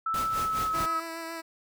sine tone with pitch glide, 1318.5 to 1289.1 Hz, E6 to E6, 0 to -39 cents, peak -26 dBFS, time 0.06-1 s, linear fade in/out 5 ms, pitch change -39 cents, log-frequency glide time 0.27-0.71 s
pink noise with tremolo, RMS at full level -35 dBFS, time 0.14-0.86 s, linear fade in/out 2 ms, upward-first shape sine, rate 4.8 Hz, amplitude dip 75%
10% pulse tone with vibrato, 329.6 Hz, E4, in tune, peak -27 dBFS, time 0.73-1.42 s, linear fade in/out 20 ms, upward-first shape sine, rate 7.1 Hz, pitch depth 17 cents each way
effects none

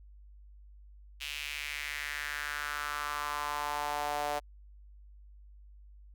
sawtooth tone with high-pass filter sweep, 146.83 Hz, D3, in tune, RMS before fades -36 dBFS, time 1.2-4.4 s, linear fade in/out 20 ms, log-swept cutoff 2800 to 660 Hz, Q 3.3, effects added 50 Hz sine -51 dBFS peak until 6.14 s

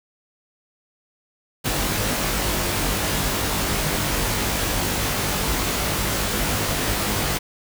pink noise with comb filter, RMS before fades -23 dBFS, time 1.64-7.39 s, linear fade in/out 20 ms, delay 20 ms, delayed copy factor +0.9, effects none

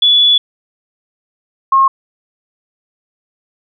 sine tone pair in turn, 3427 / 1077.4 Hz, A7 / C#6, -46 / -50 cents, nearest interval octave + minor sixth, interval 2004 cents, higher first, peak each -6 dBFS, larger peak neither, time 0.02-0.38 / 1.72-1.88 s, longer first, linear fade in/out 5 ms, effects none

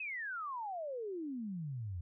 sine exponential sweep, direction down, 2610 to 82.41 Hz, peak -38 dBFS, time 0-2.01 s, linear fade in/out 5 ms, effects none

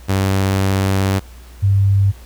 sawtooth / sine tone pair in turn, 96.6 / 98.74 Hz, G2 / G2, -25 / +13 cents, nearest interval unison, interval 38 cents, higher second, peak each -10 dBFS, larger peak neither, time 0.08-1.2 / 1.62-2.12 s, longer first, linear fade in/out 20 ms, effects added 60 Hz sine -36 dBFS peak until 2.25 s + pink hiss -46 dBFS RMS until 2.25 s

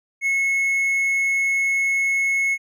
triangle tone, 2185 Hz, C#7, 26 cents flat, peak -16 dBFS, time 0.21-2.58 s, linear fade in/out 50 ms, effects none

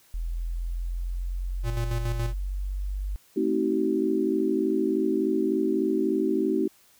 sine exponential sweep, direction up, 41.63 to 49 Hz, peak -27 dBFS, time 0.14-3.16 s, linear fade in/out 0 ms
square tone with tremolo, 116.54 Hz, A#2, in tune, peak -27 dBFS, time 1.63-2.34 s, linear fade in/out 50 ms, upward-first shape square, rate 7.1 Hz, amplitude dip 50%
sine chord, A diminished seventh, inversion none, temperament just, 220 / 264 / 316.8 / 380.2 Hz, A3 / C4 / Eb4 / Gb4, 0 / +16 / +31 / +47 cents, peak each -30 / -29 / -26 / -26 dBFS, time 3.36-6.68 s, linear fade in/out 10 ms
effects white hiss -59 dBFS RMS until 6.99 s

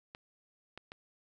clicks, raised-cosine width 0.3 ms, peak -29 dBFS, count 3, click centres 0.149 / 0.776 / 0.919 s, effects none

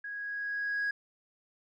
sine tone with level ramp, 1654 Hz, G#6, 8 cents flat, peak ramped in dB -37 to -26 dBFS, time 0.04-0.91 s, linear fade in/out 5 ms, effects tanh soft clip ceiling -27 dBFS

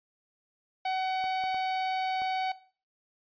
45% pulse tone, 753 Hz, F#5, 30 cents sharp, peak -28 dBFS, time 0.85-2.52 s, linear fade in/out 5 ms
clicks, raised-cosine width 1 ms, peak -32 dBFS, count 4, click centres 1.241 / 1.439 / 1.545 / 2.219 s
effects noise-tail reverb RT60 0.4 s tail -17 dB re dry + resampled to 11025 Hz

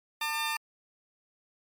15% pulse tone pair together, 899 / 1200 Hz, A5 / D6, +37 / +37 cents, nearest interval perfect fourth, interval 500 cents, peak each -25 / -27 dBFS, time 0.21-0.57 s, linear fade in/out 5 ms, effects MP3 96 kbps

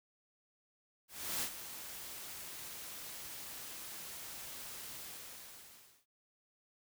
white noise with ADSR envelope, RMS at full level -36 dBFS, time 1.08-6.06 s, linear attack 340 ms, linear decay 75 ms, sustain -11 dB, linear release 1100 ms, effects none

